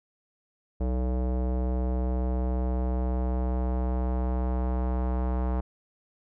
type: tone with low-pass filter sweep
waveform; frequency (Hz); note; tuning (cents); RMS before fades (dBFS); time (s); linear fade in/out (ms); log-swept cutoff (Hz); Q
square; 62.7; B1; +27; -27; 0.8-5.61; 10; 580 to 940; 1.5
effects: none